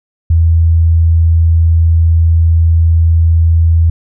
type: tone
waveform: sine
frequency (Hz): 82.41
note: E2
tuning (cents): 0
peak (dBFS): -5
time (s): 0.3-3.9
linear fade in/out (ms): 5
effects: none